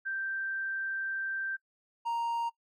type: tone pair in turn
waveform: sine / triangle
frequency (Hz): 1568 / 932.3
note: G6 / A#5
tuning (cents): 0 / 0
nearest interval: major sixth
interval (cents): 900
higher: first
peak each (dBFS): -31 / -27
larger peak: second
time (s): 0.05-1.57 / 2.05-2.5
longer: first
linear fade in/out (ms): 20
effects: noise-tail reverb RT60 0.1 s tail -22 dB re dry + MP3 64 kbps